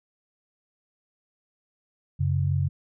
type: tone pair together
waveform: sine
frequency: 93.09 / 138.59 Hz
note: F#2 / C#3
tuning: +11 / 0 cents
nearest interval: perfect fifth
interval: 689 cents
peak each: -24 dBFS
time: 2.19-2.69 s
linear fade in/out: 20 ms
effects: none